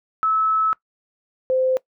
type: tone pair in turn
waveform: sine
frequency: 1300 / 517.7 Hz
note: E6 / C5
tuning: -24 / -18 cents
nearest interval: octave + major third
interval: 1594 cents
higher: first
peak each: -16 dBFS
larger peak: neither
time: 0.23-0.73 / 1.5-1.77 s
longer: first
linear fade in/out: 0 ms
effects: noise-tail reverb RT60 0.1 s tail -21 dB re dry